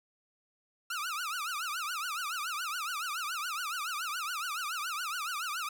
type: tone with vibrato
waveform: sawtooth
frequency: 1318.5 Hz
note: E6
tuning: in tune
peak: -30 dBFS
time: 0.9-5.69 s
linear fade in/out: 5 ms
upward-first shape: triangle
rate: 7.1 Hz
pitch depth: 250 cents each way
effects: none